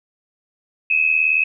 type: tone pair together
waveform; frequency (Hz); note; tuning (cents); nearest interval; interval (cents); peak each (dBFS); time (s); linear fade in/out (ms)
sine; 2526 / 2605; D#7 / E7; +26 / -21; minor second; 53; -17; 0.9-1.44; 5
effects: none